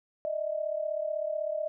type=tone pair together; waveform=sine; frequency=606 / 642 Hz; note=D#5 / E5; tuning=-46 / -46 cents; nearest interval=minor second; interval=100 cents; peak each=-31 / -33 dBFS; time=0.25-1.68 s; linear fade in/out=0 ms; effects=none